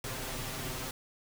pink noise with comb filter, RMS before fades -38 dBFS, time 0.04-0.91 s, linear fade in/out 2 ms, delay 7.7 ms, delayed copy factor +0.85, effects none

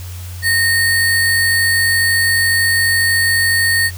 sine tone with sample-and-hold, 1846 Hz, A#6, 17 cents flat, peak -11 dBFS, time 0.42-3.91 s, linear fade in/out 50 ms, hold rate 6300 Hz, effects added 90 Hz sine -26 dBFS peak until 3.97 s + white hiss -37 dBFS RMS until 3.97 s

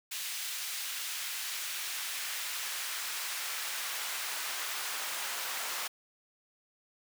pink noise with high-pass filter sweep, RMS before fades -37 dBFS, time 0.11-5.88 s, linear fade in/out 10 ms, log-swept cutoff 2500 to 970 Hz, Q 0.77, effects none

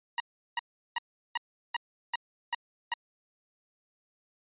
20% pulse tone bursts, 950 Hz, A#5, 33 cents sharp, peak -23 dBFS, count 8, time 0.18-2.938 s, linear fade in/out 2 ms, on 21 ms, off 370 ms, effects resampled to 8000 Hz

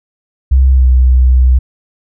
sine tone with pitch glide, 65.7 to 63.35 Hz, C2 to B1, +8 to +45 cents, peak -4 dBFS, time 0.51-1.59 s, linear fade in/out 10 ms, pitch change -63 cents, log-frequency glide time 0.72-0.87 s, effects none

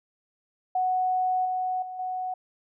sine tone with level steps, 740 Hz, F#5, in tune, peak -22 / -25 / -34 / -28 dBFS, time 0.75-2.34 s, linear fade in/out 5 ms, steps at 1.45 / 1.82 / 1.99 s, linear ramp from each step 5 ms, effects none

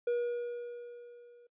triangle tone with level ramp, 480 Hz, B4, 49 cents flat, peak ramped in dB -25 to -54 dBFS, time 0.07-1.47 s, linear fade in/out 5 ms, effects noise-tail reverb RT60 0.1 s tail -22 dB re dry + resampled to 8000 Hz

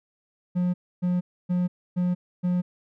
triangle tone bursts, 178.8 Hz, F3, 41 cents sharp, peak -19 dBFS, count 5, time 0.55-2.62 s, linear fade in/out 20 ms, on 190 ms, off 280 ms, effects none

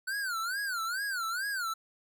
square tone with vibrato, 1480 Hz, F#6, in tune, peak -32 dBFS, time 0.07-1.74 s, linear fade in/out 10 ms, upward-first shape sine, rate 2.3 Hz, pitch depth 200 cents each way, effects none

